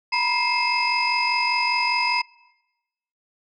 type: tone cluster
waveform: sine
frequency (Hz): 947 / 992 / 2118 / 2612 / 5000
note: A#5 / B5 / C7 / E7 / D#8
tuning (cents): +27 / +7 / +21 / -17 / +8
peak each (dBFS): -25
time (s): 0.12-2.22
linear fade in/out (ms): 10
effects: noise-tail reverb RT60 1.0 s tail -24 dB re dry + tanh soft clip ceiling -11 dBFS